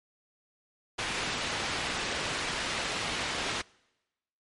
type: low-pass noise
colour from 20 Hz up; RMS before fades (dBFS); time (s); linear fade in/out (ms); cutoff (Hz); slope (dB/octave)
white; -33; 0.98-3.62; 10; 3400; 12
effects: noise-tail reverb RT60 1.0 s tail -25 dB re dry + MP3 48 kbps